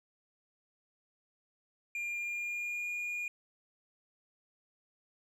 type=tone with pitch glide; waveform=triangle; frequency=2400 to 2431 Hz; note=D7 to D#7; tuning=+37 to -41 cents; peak=-33 dBFS; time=1.95-3.28 s; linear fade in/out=2 ms; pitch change=+22 cents; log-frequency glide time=2.09-2.91 s; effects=none